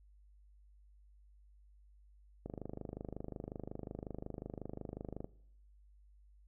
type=click train; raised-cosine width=2 ms; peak=-29 dBFS; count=72; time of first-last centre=2.46-5.244 s; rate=25.5 Hz; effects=noise-tail reverb RT60 0.7 s tail -20 dB re dry + added 50 Hz sine -60 dBFS peak until 6.47 s